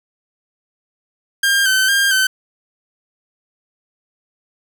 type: tone with vibrato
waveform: sawtooth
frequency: 1568 Hz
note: G6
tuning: in tune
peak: -9 dBFS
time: 1.43-2.27 s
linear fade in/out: 5 ms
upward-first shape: square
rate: 2.2 Hz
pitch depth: 39 cents each way
effects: none